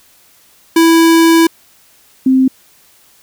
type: tone pair in turn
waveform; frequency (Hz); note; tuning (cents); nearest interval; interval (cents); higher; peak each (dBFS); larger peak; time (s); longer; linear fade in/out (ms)
square / sine; 329.6 / 261.6; E4 / C4; 0 / 0; major third; 400; first; -6; neither; 0.76-1.47 / 2.26-2.48; first; 5
effects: white hiss -48 dBFS RMS until 3.22 s